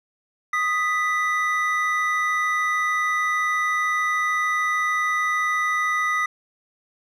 triangle tone pair together, 1244.5 / 1975.5 Hz, D#6 / B6, 0 / 0 cents, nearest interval minor sixth, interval 800 cents, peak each -21 / -21 dBFS, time 0.53-6.26 s, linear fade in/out 5 ms, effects none

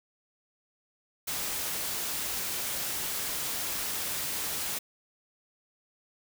white noise, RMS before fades -33 dBFS, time 1.27-4.79 s, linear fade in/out 10 ms, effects none

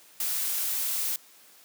blue noise, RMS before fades -29 dBFS, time 0.2-1.16 s, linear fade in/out 2 ms, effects white hiss -55 dBFS RMS until 1.64 s + high-pass 200 Hz 12 dB/octave

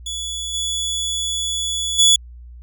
25% pulse tone with level steps, 3420 Hz, A7, 50 cents flat, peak -21 / -17 / -6 dBFS, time 0.06-2.16 s, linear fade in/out 5 ms, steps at 0.53 / 1.98 s, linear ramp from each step 20 ms, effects added 60 Hz sine -36 dBFS peak until 2.62 s

